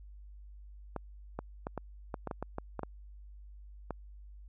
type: clicks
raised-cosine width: 1 ms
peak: -22 dBFS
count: 12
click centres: 0.963 / 1.39 / 1.669 / 1.777 / 2.142 / 2.273 / 2.312 / 2.426 / 2.584 / 2.793 / 2.833 / 3.907 s
effects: added 50 Hz sine -48 dBFS peak until 4.48 s